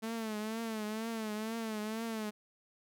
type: tone with vibrato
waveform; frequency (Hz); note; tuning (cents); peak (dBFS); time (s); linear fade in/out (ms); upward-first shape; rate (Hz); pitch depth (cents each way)
sawtooth; 220; A3; 0; -32; 0.02-2.31; 20; triangle; 2.1; 85
effects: none